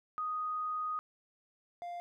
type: tone pair in turn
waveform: sine / triangle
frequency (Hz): 1244.5 / 698.5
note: D#6 / F5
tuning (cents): 0 / 0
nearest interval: minor seventh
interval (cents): 1000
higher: first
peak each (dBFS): -33 / -37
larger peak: first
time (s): 0.18-0.99 / 1.82-2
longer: first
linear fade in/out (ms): 0
effects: none